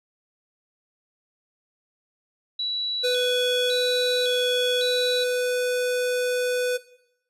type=tone with vibrato; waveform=sine; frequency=3644 Hz; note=A#7; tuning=40 cents flat; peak=-25 dBFS; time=2.59-5.24 s; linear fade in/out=5 ms; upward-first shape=square; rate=0.9 Hz; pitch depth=130 cents each way
type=tone; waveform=square; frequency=496.8 Hz; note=B4; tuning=10 cents sharp; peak=-22 dBFS; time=3.03-6.78 s; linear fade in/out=20 ms
effects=noise-tail reverb RT60 0.8 s tail -18 dB re dry + resampled to 32000 Hz